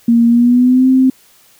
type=tone with pitch glide; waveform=sine; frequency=233.6 to 260.7 Hz; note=A#3 to C4; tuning=+4 to -6 cents; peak=-6 dBFS; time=0.08-1.1 s; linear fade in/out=5 ms; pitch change=+190 cents; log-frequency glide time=0.27-0.88 s; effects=white hiss -48 dBFS RMS until 1.59 s